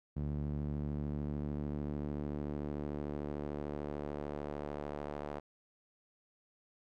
sawtooth tone with band-pass filter sweep, 73.42 Hz, D2, in tune, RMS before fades -39 dBFS, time 0.16-5.4 s, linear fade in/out 10 ms, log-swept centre 160 to 640 Hz, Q 1.1, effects none

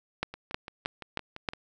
two click trains, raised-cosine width 0.3 ms, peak -12 / -24 dBFS, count 5 / 8, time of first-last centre 0.23-1.488 / 0.34-1.535 s, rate 3.18 / 5.86 Hz, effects none

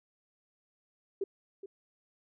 sine tone with echo, 392 Hz, G4, in tune, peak -29 dBFS, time 1.21-1.24 s, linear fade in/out 5 ms, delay 420 ms, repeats 1, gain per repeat -12 dB, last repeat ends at 1.66 s, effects none

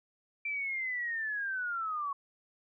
sine linear sweep, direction down, 2352 to 1101 Hz, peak -32 dBFS, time 0.45-2.13 s, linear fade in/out 5 ms, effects none

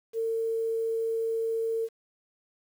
sine tone with quantisation, 452.4 Hz, A4, 48 cents sharp, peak -26 dBFS, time 0.13-1.89 s, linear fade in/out 50 ms, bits 9, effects none

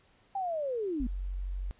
sine linear sweep, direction down, 802 to 227.5 Hz, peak -30 dBFS, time 0.35-1.07 s, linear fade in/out 5 ms
sine tone, 46.25 Hz, F#1, in tune, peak -32 dBFS, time 1-1.71 s, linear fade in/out 0 ms
effects pink hiss -65 dBFS RMS until 1.79 s + resampled to 8000 Hz

